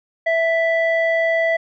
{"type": "tone with low-pass filter", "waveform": "square", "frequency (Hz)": 659.3, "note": "E5", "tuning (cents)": 0, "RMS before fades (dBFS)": -18, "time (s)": [0.26, 1.57], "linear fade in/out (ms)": 10, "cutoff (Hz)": 1700, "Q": 5.4, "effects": []}